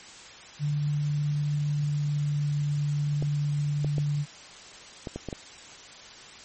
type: tone with pitch glide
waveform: sine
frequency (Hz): 146.83 to 145.9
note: D3 to D3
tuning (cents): 0 to -11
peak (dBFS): -24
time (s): 0.59-4.26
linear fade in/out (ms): 50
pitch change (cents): -11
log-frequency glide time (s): 1.72-2.51
type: clicks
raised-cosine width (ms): 2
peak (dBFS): -19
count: 7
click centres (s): 3.225 / 3.846 / 3.982 / 5.072 / 5.16 / 5.287 / 5.328
effects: white hiss -46 dBFS RMS until 6.44 s + MP3 32 kbps